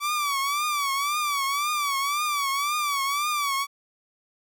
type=tone with vibrato; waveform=sawtooth; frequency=1151 Hz; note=D6; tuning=35 cents flat; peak=-20 dBFS; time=0-3.67 s; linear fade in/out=50 ms; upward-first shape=triangle; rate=1.9 Hz; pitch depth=110 cents each way; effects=none